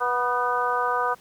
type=harmonic tone with a mistuned harmonic; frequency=245.3 Hz; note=B3; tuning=12 cents flat; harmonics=2 / 3 / 4 / 5 / 6; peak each=-29 / -29 / -26 / -26 / -30 dBFS; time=0-1.15 s; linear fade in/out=20 ms; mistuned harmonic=6; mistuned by=+41 cents; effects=pink hiss -54 dBFS RMS until 1.2 s + high-pass 80 Hz 12 dB/octave